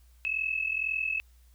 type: tone pair together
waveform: sine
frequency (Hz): 2580 / 2622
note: E7 / E7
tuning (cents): -38 / -10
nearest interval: unison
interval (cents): 28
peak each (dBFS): -30 / -31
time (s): 0.25-1.2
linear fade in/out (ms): 0
effects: added 60 Hz sine -55 dBFS peak until 1.54 s + white hiss -68 dBFS RMS until 1.54 s